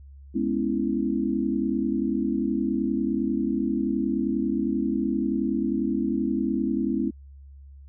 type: chord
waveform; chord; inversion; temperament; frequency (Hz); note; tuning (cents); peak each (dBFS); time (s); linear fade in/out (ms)
sine; C# minor seventh; second; equal; 207.7 / 246.9 / 277.2 / 329.6; G#3 / B3 / C#4 / E4; 0 / 0 / 0 / 0; -28; 0.34-7.11; 20
effects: added 69 Hz sine -43 dBFS peak until 7.88 s